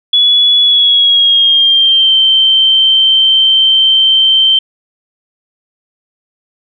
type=tone with pitch glide; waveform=sine; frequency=3400 to 3118 Hz; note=G#7 to G7; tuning=+40 to -10 cents; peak=-5 dBFS; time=0.13-4.59 s; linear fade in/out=5 ms; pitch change=-150 cents; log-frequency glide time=0.62-2.14 s; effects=none